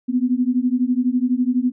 sine beating tone pair, 244.1 / 256.1 Hz, B3 / C4, -20 / -37 cents, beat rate 12 Hz, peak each -19 dBFS, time 0.08-1.72 s, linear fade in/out 20 ms, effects none

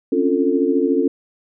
sine tone cluster, 268.9 / 282.7 / 348.9 / 445 Hz, C4 / C#4 / F4 / A4, +47 / +34 / -2 / +20 cents, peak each -20 dBFS, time 0.12-1.08 s, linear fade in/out 5 ms, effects none

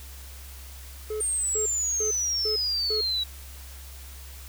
triangle tone bursts, 429.6 Hz, A4, 41 cents flat, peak -26 dBFS, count 5, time 1.1-3.01 s, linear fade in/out 5 ms, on 110 ms, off 340 ms
sine exponential sweep, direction down, 8870 to 3869 Hz, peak -24 dBFS, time 1.2-3.24 s, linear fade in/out 10 ms
effects added 67 Hz sine -41 dBFS peak until 4.48 s + white hiss -47 dBFS RMS until 4.48 s

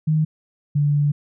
sine tone pair in turn, 155.56 / 145.69 Hz, D#3 / D3, 0 / -14 cents, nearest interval minor second, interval 114 cents, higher first, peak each -15 dBFS, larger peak neither, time 0.07-0.25 / 0.75-1.12 s, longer second, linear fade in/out 10 ms, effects none

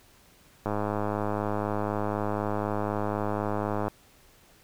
click train, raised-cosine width 1 ms, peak -15 dBFS, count 336, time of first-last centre 0.66-3.881 s, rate 104 Hz, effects pink hiss -58 dBFS RMS until 4.63 s

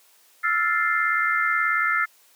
sine chord, F major seventh, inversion third, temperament equal, 1318.5 / 1396.9 / 1760 / 2093 Hz, E6 / F6 / A6 / C7, 0 / 0 / 0 / 0 cents, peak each -25 / -25 / -25 / -25 dBFS, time 0.43-2.06 s, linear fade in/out 20 ms, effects white hiss -57 dBFS RMS until 2.35 s + high-pass 400 Hz 12 dB/octave

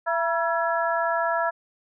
harmonic tone with a mistuned harmonic, 335.7 Hz, E4, 32 cents sharp, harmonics 2 / 3 / 4 / 5, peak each -25 / -27 / -28 / -29 dBFS, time 0.06-1.51 s, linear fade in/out 20 ms, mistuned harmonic 3, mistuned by -72 cents, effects none

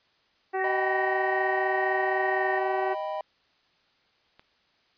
harmonic tone, 380 Hz, F#4, 46 cents sharp, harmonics 1 / 2 / 3 / 4 / 5 / 6 / 7, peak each -29 / -29 / -39 / -40 / -37 / -49 / -51 dBFS, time 0.53-2.95 s, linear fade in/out 20 ms
sine tone with pitch glide, 1864.7 to 1845.4 Hz, A#6 to A#6, 0 to -18 cents, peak -29 dBFS, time 0.59-2.59 s, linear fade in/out 10 ms, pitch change -18 cents, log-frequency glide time 2.33-2.43 s
triangle chord, Eb augmented, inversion none, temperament equal, 622.3 / 784 / 987.8 Hz, Eb5 / G5 / B5, 0 / 0 / 0 cents, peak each -30 / -33 / -34 dBFS, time 0.64-3.21 s, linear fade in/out 2 ms
click, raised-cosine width 0.3 ms, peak -34 dBFS, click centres 4.395 s
effects white hiss -66 dBFS RMS until 4.97 s + resampled to 11025 Hz

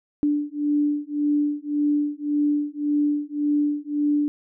sine beating tone pair, 292.7 / 294.5 Hz, D4 / D4, -6 / +5 cents, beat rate 1.8 Hz, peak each -23 dBFS, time 0.23-4.28 s, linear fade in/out 0 ms, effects none

